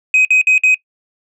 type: tone bursts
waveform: sine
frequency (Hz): 2520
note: D#7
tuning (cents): +21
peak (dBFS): -5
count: 4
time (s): 0.14-0.745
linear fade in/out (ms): 2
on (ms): 110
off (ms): 55
effects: noise-tail reverb RT60 0.1 s tail -23 dB re dry + tanh soft clip ceiling -6 dBFS